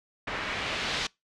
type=noise with low-pass filter sweep; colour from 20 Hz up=white; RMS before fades=-32 dBFS; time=0.27-1.07 s; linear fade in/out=5 ms; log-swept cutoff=1800 to 4200 Hz; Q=1.1; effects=noise-tail reverb RT60 0.2 s tail -24 dB re dry + low-pass 8000 Hz 12 dB/octave